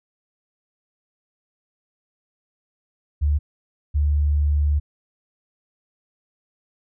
sine tone pair in turn, 73.42 / 73.42 Hz, D2 / D2, 0 / 0 cents, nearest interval unison, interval 0 cents, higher neither, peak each -16 / -16 dBFS, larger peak neither, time 3.21-3.39 / 3.94-4.8 s, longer second, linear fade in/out 20 ms, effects none

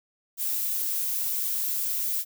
violet noise, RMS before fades -28 dBFS, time 0.37-2.25 s, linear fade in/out 50 ms, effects none

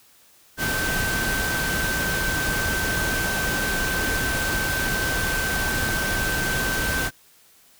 sine tone in noise, 1548 Hz, G6, 22 cents flat, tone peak -25 dBFS, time 0.57-7.11 s, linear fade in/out 50 ms, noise pink, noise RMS -26 dBFS, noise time 0.57-7.11 s, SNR -2 dB, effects white hiss -55 dBFS RMS until 7.79 s

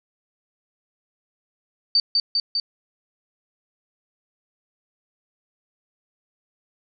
sine tone with echo, 4599 Hz, D8, 37 cents flat, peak -14 dBFS, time 1.95-2 s, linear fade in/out 2 ms, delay 200 ms, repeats 3, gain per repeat -2 dB, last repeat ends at 2.6 s, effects none

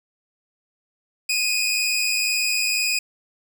20% pulse tone pair together, 2472 / 2574 Hz, D#7 / E7, -12 / -42 cents, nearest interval minor second, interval 70 cents, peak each -16 / -22 dBFS, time 1.29-2.99 s, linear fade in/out 5 ms, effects none

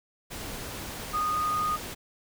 sine tone in noise, 1234 Hz, D#6, 15 cents flat, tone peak -25 dBFS, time 1.13-1.77 s, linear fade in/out 20 ms, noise pink, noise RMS -38 dBFS, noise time 0.3-1.95 s, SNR +10 dB, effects none

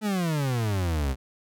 40% pulse exponential sweep, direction down, 220 to 62.9 Hz, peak -23 dBFS, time 0.01-1.16 s, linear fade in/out 50 ms, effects none

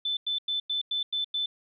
sine tone bursts, 3520 Hz, A7, in tune, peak -26 dBFS, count 7, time 0.05-1.46 s, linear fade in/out 5 ms, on 120 ms, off 95 ms, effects none

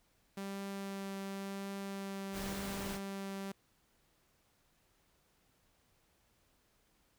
sawtooth tone with vibrato, 196.3 Hz, G3, 3 cents sharp, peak -36 dBFS, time 0.37-3.52 s, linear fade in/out 5 ms, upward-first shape triangle, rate 0.92 Hz, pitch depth 9 cents each way
pink noise, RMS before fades -44 dBFS, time 2.32-3 s, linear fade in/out 50 ms
effects pink hiss -73 dBFS RMS until 7.18 s

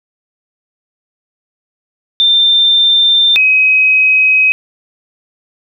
sine tone pair in turn, 3584 / 2534 Hz, A7 / D#7, +31 / +31 cents, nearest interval tritone, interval 600 cents, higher first, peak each -6 dBFS, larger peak neither, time 2.2-3.36 / 3.36-4.52 s, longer neither, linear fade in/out 0 ms, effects none

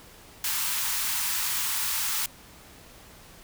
white high-pass noise, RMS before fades -28 dBFS, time 0.44-2.26 s, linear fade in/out 2 ms, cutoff 830 Hz, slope 96 dB/octave, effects pink hiss -50 dBFS RMS until 3.43 s

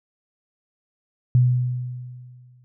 sine tone with exponential decay, 124.5 Hz, B2, 14 cents sharp, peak -11 dBFS, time 1.35-2.64 s, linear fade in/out 0 ms, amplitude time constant 280 ms, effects none

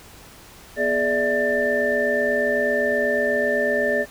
sine tone cluster, 244.9 / 418.1 / 588 / 656 / 1781 Hz, B3 / G#4 / D5 / E5 / A6, -14 / +12 / +2 / -9 / +21 cents, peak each -29 / -25 / -22 / -30 / -23 dBFS, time 0.76-4.06 s, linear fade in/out 50 ms, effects pink hiss -45 dBFS RMS until 4.1 s

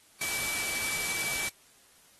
sine tone in noise, 2307 Hz, D7, 31 cents flat, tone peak -34 dBFS, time 0.21-1.49 s, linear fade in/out 5 ms, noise white, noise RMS -33 dBFS, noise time 0.21-1.49 s, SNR -4 dB, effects white hiss -60 dBFS RMS until 2.19 s + AAC 32 kbps

